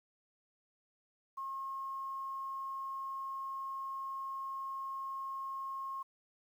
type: tone with quantisation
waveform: sine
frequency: 1078 Hz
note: C#6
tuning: 49 cents flat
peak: -38 dBFS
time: 1.37-6.03 s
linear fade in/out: 10 ms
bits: 11
effects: none